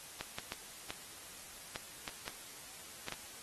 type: clicks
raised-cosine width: 0.2 ms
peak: -21 dBFS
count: 9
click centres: 0.21 / 0.385 / 0.521 / 0.905 / 1.759 / 2.078 / 2.279 / 3.084 / 3.123 s
effects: white hiss -51 dBFS RMS until 3.42 s + AAC 32 kbps